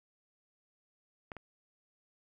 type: clicks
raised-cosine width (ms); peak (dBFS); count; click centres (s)
0.5; -26 / -30; 2; 1.318 / 1.367
effects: 11-bit